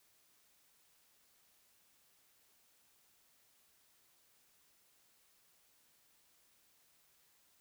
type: silence
effects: white hiss -71 dBFS RMS until 7.6 s